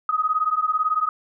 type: beating tone pair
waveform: sine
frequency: 1247 / 1265 Hz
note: D#6 / D#6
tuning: +3 / +28 cents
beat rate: 18 Hz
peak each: -22 dBFS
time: 0.09-1.09 s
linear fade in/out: 2 ms
effects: none